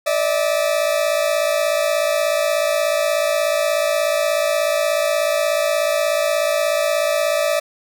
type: tone pair together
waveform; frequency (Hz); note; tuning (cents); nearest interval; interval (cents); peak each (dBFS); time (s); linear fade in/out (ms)
40% pulse; 588.4 / 645; D5 / E5; +3 / -38; major second; 159; -18 / -19; 0.06-7.6; 10
effects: none